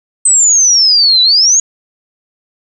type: exponential two-way sweep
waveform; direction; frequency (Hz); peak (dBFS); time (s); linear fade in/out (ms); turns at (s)
sine; down then up; 8250 to 3921 to 6790; -5; 0.25-1.6; 5; 1.22
effects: none